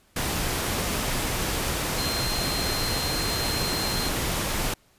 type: tone in noise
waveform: sine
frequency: 4173 Hz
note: C8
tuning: 5 cents flat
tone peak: -30 dBFS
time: 1.98-4.09 s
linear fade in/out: 5 ms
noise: pink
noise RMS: -27 dBFS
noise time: 0.16-4.74 s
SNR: -6 dB
effects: pink hiss -61 dBFS RMS until 4.98 s + resampled to 32000 Hz